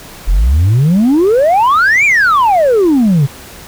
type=exponential two-way sweep; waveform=sine; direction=up then down; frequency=38.89 to 2443 to 129.7 Hz; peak=-4 dBFS; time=0.27-3.27 s; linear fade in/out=20 ms; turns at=2.05 s; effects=tanh soft clip ceiling -5 dBFS + pink hiss -33 dBFS RMS until 3.67 s

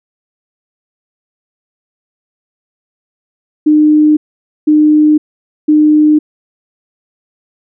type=tone bursts; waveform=sine; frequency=303.6 Hz; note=D#4; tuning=42 cents flat; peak=-4 dBFS; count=3; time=3.66-6.19 s; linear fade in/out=10 ms; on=510 ms; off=500 ms; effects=none

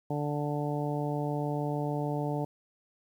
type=harmonic tone; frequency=146.83 Hz; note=D3; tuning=in tune; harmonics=1 / 2 / 3 / 4 / 5 / 6; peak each=-32 / -35 / -37 / -38 / -39 / -40 dBFS; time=0.1-2.45 s; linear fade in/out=5 ms; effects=10-bit

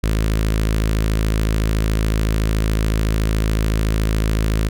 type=tone with notch filter; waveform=sawtooth; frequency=53.8 Hz; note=A1; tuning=38 cents flat; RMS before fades=-18 dBFS; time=0.03-4.69 s; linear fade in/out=10 ms; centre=810 Hz; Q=1.5; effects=none

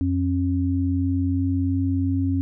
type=tone pair together; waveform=sine; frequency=90.37 / 270.8 Hz; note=F#2 / C#4; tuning=-40 / -40 cents; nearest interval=octave + perfect fifth; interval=1900 cents; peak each=-22 dBFS; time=0.01-2.41 s; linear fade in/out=0 ms; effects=none

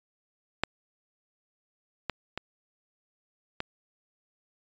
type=clicks; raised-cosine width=0.3 ms; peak=-8 / -13 / -17 / -15 dBFS; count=4; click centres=0.636 / 2.097 / 2.376 / 3.604 s; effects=resampled to 16000 Hz

